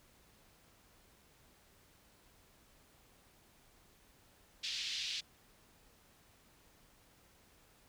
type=band-pass noise; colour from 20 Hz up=pink; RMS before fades=-40 dBFS; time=4.63-5.21 s; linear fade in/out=10 ms; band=2900 to 4900 Hz; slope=24 dB/octave; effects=pink hiss -66 dBFS RMS until 7.88 s